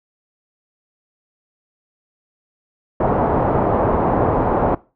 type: low-pass noise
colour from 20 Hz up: white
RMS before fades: -17 dBFS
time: 3-4.75 s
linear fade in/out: 5 ms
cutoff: 910 Hz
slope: 24 dB/octave
effects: noise-tail reverb RT60 0.3 s tail -20 dB re dry